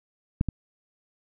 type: clicks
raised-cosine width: 5 ms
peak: -10 / -15 dBFS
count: 2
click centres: 0.411 / 0.487 s
effects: none